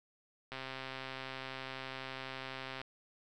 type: click train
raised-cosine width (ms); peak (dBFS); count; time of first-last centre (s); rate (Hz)
0.3; -26; 304; 0.52-2.815; 132
effects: none